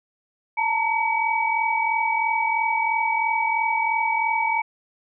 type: tone cluster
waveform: sine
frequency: 882 / 925 / 2275 Hz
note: A5 / A#5 / C#7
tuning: +4 / -14 / +44 cents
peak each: -24 dBFS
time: 0.57-4.62 s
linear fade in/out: 10 ms
effects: none